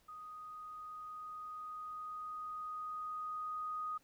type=tone with level ramp; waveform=sine; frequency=1244.5 Hz; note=D#6; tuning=in tune; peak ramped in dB=-47 to -37 dBFS; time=0.08-3.98 s; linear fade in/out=10 ms; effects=pink hiss -71 dBFS RMS until 4.03 s